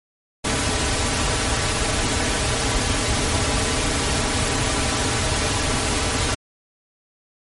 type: noise with comb filter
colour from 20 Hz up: pink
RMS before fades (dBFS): -21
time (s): 0.44-6.35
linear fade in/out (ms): 10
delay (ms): 5.6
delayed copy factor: -0.6
effects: MP3 48 kbps